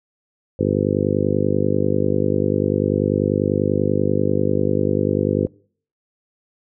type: harmonic tone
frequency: 50.2 Hz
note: G1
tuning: 42 cents sharp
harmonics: 2 / 3 / 4 / 5 / 6 / 7 / 8 / 9 / 10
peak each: -25 / -25 / -25 / -25 / -25 / -25 / -25 / -25 / -25 dBFS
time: 0.59-5.47 s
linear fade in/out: 5 ms
effects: noise-tail reverb RT60 0.5 s tail -24 dB re dry